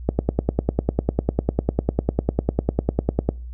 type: click train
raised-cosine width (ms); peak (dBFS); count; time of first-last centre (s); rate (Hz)
2; -4; 33; 0.09-3.29; 10
effects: noise-tail reverb RT60 0.4 s tail -26 dB re dry + added 60 Hz sine -31 dBFS peak until 3.53 s